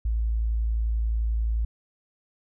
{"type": "tone", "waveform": "sine", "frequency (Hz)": 55.7, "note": "A1", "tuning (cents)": 22, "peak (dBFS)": -22, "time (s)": [0.05, 1.65], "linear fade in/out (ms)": 5, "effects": []}